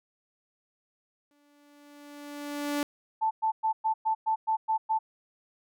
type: tone with exponential growth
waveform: sawtooth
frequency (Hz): 290.2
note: D4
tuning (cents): -21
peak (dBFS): -22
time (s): 1.31-2.83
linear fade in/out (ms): 1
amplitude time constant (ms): 330
type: tone bursts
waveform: sine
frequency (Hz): 881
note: A5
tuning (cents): +2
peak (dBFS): -23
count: 9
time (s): 3.21-4.99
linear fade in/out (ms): 20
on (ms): 100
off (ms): 110
effects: none